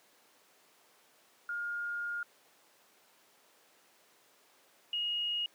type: tone pair in turn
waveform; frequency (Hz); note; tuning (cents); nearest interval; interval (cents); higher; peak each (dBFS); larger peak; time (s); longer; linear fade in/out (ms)
sine; 1418 / 2874; F6 / F7; +26 / +49; octave; 1223; second; -34 / -31; second; 1.49-2.23 / 4.93-5.46; first; 2
effects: pink hiss -64 dBFS RMS until 5.54 s + high-pass 400 Hz 12 dB/octave